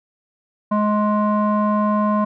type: tone with low-pass filter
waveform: square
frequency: 210 Hz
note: G#3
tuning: 19 cents sharp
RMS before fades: -18 dBFS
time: 0.71-2.25 s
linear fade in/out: 10 ms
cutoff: 980 Hz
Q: 4.4
effects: none